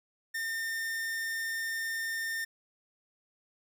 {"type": "tone", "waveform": "45% pulse", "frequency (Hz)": 1811, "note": "A6", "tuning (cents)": 49, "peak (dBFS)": -32, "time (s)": [0.34, 2.45], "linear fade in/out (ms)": 10, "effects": []}